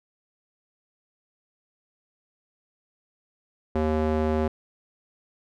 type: tone with band-pass filter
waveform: square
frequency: 77.78 Hz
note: D#2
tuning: in tune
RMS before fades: -24 dBFS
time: 3.75-4.48 s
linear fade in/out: 5 ms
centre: 440 Hz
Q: 0.91
effects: none